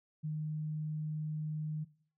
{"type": "tone", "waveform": "sine", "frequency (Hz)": 153.8, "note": "D#3", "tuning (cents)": -20, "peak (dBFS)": -34, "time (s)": [0.23, 1.85], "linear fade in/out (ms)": 20, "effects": ["noise-tail reverb RT60 0.5 s tail -19 dB re dry"]}